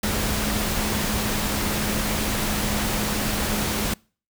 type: tone in noise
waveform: sine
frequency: 210 Hz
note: G#3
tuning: 19 cents sharp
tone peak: -29 dBFS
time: 0.03-3.94 s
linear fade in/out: 5 ms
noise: pink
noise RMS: -25 dBFS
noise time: 0.03-3.94 s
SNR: -7 dB
effects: noise-tail reverb RT60 0.4 s tail -26 dB re dry